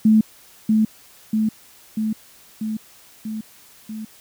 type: tone with echo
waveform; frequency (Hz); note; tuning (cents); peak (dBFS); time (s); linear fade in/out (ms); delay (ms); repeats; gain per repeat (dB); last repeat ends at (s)
sine; 217.6; A3; -19; -10; 0.05-0.21; 5; 640; 6; -3; 4.05
effects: white hiss -49 dBFS RMS until 4.2 s